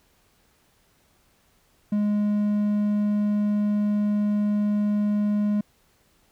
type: tone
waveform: triangle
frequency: 207.7 Hz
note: G#3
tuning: in tune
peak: -18 dBFS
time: 1.92-5.61 s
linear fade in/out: 5 ms
effects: pink hiss -63 dBFS RMS until 6.31 s